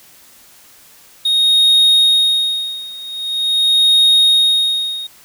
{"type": "tone with tremolo", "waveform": "triangle", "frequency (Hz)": 3729, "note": "A#7", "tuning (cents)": 0, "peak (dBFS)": -6, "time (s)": [1.25, 5.07], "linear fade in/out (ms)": 5, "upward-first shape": "sine", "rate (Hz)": 0.44, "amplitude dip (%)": 90, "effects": ["white hiss -45 dBFS RMS until 5.24 s"]}